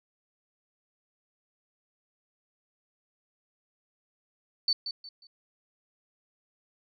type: tone with echo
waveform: sine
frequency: 4506 Hz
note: C#8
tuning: 28 cents sharp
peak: -22 dBFS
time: 4.68-4.73 s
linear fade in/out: 2 ms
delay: 180 ms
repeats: 3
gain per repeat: -10 dB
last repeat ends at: 5.27 s
effects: none